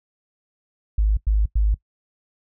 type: tone bursts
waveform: sine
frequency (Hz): 52.3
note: G#1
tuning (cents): +13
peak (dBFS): -15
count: 3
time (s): 0.98-1.744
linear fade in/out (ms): 5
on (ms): 190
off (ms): 97
effects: noise-tail reverb RT60 0.1 s tail -20 dB re dry